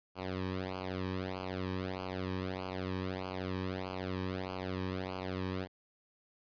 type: tone with flanger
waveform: sawtooth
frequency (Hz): 93.2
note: F#2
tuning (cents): +13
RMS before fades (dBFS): -38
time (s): 0.15-5.68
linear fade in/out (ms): 50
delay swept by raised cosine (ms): 0.53 to 1.45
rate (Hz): 1.6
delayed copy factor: -1
effects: resampled to 11025 Hz

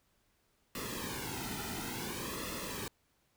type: noise with flanger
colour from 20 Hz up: pink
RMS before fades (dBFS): -40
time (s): 0.75-2.88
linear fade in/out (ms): 2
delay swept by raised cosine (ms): 1.3 to 1.82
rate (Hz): 0.57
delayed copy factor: -0.75
effects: pink hiss -74 dBFS RMS until 3.36 s

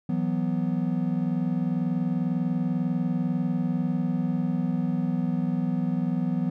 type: chord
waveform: triangle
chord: E suspended second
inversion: none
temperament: equal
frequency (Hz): 164.81 / 185 / 246.9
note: E3 / F#3 / B3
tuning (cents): 0 / 0 / 0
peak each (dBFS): -26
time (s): 0.09-6.5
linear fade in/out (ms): 5
effects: none

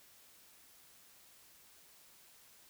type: silence
effects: white hiss -62 dBFS RMS until 2.69 s

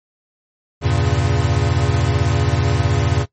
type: chord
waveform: square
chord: E diminished seventh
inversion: none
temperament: equal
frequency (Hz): 82.41 / 98 / 116.54 / 138.59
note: E2 / G2 / Bb2 / Db3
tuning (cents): 0 / 0 / 0 / 0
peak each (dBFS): -21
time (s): 0.81-3.26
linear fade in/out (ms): 50
effects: noise-tail reverb RT60 0.1 s tail -18 dB re dry + MP3 32 kbps

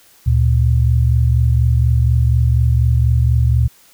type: tone pair together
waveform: sine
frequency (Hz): 73.42 / 117.56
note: D2 / A#2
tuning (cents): 0 / +15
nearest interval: minor sixth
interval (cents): 815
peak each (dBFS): -13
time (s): 0.26-3.68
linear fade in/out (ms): 10
effects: white hiss -49 dBFS RMS until 3.93 s

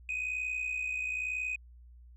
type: tone pair together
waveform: sine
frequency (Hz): 2498 / 2559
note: D#7 / D#7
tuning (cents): +6 / +48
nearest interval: unison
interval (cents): 42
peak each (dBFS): -31 / -36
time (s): 0.09-1.56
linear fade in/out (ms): 2
effects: tanh soft clip ceiling -29 dBFS + added 60 Hz sine -51 dBFS peak until 2.16 s

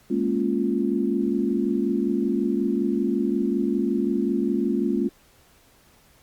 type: chord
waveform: sine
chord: Bb minor seventh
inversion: third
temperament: equal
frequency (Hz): 207.7 / 233.1 / 277.2 / 349.2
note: Ab3 / Bb3 / Db4 / F4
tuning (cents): 0 / 0 / 0 / 0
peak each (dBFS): -26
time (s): 0.1-5.09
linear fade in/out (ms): 10
effects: pink hiss -57 dBFS RMS until 6.22 s + Opus 48 kbps

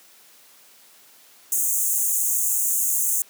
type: high-pass noise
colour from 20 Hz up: pink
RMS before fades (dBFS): -22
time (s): 1.52-3.22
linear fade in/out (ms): 2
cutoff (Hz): 6400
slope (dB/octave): 96
effects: white hiss -52 dBFS RMS until 3.29 s + high-pass 200 Hz 12 dB/octave

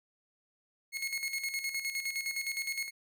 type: tone with tremolo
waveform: sawtooth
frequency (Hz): 2171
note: C#7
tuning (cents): -37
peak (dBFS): -28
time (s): 0.92-2.91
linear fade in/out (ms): 50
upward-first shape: square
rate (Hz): 9.7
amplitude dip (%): 60
effects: none

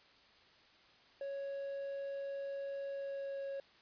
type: tone with pitch glide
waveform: triangle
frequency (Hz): 554.4 to 550.3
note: C#5 to C#5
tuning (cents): 0 to -13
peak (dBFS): -37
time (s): 1.21-3.6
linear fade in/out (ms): 2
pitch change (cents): -13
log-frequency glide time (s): 2.88-3.47
effects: white hiss -64 dBFS RMS until 3.81 s + resampled to 11025 Hz

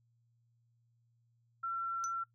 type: tone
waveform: sine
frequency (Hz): 1355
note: E6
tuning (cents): +47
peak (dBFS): -34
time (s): 1.63-2.24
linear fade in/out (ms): 10
type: tone with exponential decay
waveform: sine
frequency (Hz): 6000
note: F#8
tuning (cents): +23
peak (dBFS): -34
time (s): 2.04-2.13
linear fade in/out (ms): 0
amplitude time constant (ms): 19
effects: noise-tail reverb RT60 0.1 s tail -19 dB re dry + added 117 Hz sine -70 dBFS peak until 2.34 s

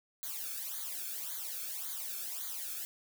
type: noise with flanger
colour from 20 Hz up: blue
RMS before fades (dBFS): -40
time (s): 0.23-2.85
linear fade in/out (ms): 0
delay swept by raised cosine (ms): 0.37 to 1.04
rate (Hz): 1.8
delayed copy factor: -0.95
effects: none

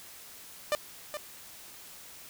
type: tone with echo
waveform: sawtooth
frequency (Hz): 597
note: D5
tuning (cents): +28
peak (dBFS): -21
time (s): 0.72-0.75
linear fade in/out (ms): 0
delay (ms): 420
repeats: 1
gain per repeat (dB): -9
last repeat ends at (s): 1.17
effects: white hiss -49 dBFS RMS until 2.29 s

